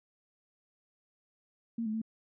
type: tone with pitch steps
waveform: sine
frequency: 230.1 / 216.1 / 222.3 Hz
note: A#3 / A3 / A3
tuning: -22 / -31 / +18 cents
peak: -31 dBFS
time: 1.78-2.017 s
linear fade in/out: 5 ms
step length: 79 ms
effects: none